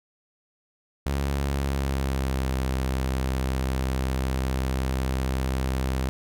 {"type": "tone with pitch glide", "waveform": "sawtooth", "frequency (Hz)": [69.3, 65.41], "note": ["C#2", "C2"], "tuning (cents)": [0, 0], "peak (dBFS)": -20, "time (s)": [1.06, 6.09], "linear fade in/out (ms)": 0, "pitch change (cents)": -100, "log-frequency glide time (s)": [1.49, 2.52], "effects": []}